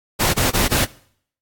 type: noise bursts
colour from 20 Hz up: pink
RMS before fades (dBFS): -17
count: 4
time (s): 0.19-0.856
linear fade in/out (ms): 20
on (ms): 150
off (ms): 22
effects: noise-tail reverb RT60 0.6 s tail -21 dB re dry + AAC 64 kbps